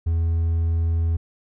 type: tone with hard clipping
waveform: triangle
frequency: 83 Hz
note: E2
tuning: 12 cents sharp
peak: -19 dBFS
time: 0.06-1.17 s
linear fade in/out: 10 ms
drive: 5 dB
effects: none